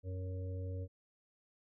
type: harmonic tone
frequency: 92.5 Hz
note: F#2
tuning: in tune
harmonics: 1 / 3 / 5 / 6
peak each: -38 / -52 / -50 / -53 dBFS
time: 0.03-0.88 s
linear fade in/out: 50 ms
effects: none